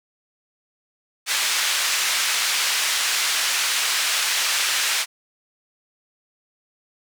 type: band-pass noise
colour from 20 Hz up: pink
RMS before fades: -22 dBFS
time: 1.26-5.06 s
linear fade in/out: 50 ms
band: 1800 to 8900 Hz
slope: 12 dB/octave
effects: none